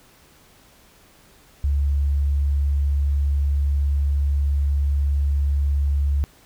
sine tone, 70.8 Hz, C#2, 37 cents sharp, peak -17 dBFS, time 1.64-6.24 s, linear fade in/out 0 ms, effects pink hiss -53 dBFS RMS until 6.45 s

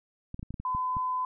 clicks, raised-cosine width 5 ms, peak -25 dBFS, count 8, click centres 0.344 / 0.394 / 0.429 / 0.506 / 0.542 / 0.6 / 0.749 / 0.968 s
sine tone, 1013 Hz, B5, 44 cents sharp, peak -27 dBFS, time 0.65-1.25 s, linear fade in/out 2 ms
effects none

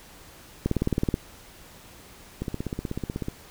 two click trains, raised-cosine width 3 ms, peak -10 / -16 dBFS, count 10 / 15, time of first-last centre 0.66-1.141 / 2.42-3.284 s, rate 18.7 / 16.2 Hz, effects pink hiss -49 dBFS RMS until 3.5 s

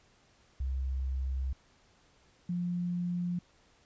sine tone pair in turn, 65.8 / 176.07 Hz, C2 / F3, +10 / +14 cents, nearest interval octave + perfect fourth, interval 1704 cents, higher second, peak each -30 / -30 dBFS, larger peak neither, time 0.6-1.53 / 2.49-3.39 s, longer first, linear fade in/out 5 ms, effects pink hiss -65 dBFS RMS until 3.85 s + resampled to 16000 Hz

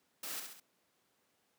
white noise with echo, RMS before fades -42 dBFS, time 0.23-0.4 s, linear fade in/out 5 ms, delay 67 ms, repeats 3, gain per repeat -5 dB, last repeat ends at 0.601 s, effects pink hiss -75 dBFS RMS until 1.58 s + high-pass 200 Hz 12 dB/octave

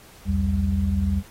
sine tone cluster, 62 / 82.4 / 195.8 Hz, B1 / E2 / G3, +7 / 0 / -2 cents, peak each -26 / -22 / -24 dBFS, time 0.25-1.23 s, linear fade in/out 50 ms, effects pink hiss -49 dBFS RMS until 1.3 s + AAC 48 kbps

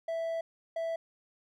triangle tone bursts at uneven times, 659.3 Hz, E5, in tune, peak -29 dBFS, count 2, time 0.08-0.41 / 0.76-0.96 s, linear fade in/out 5 ms, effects none

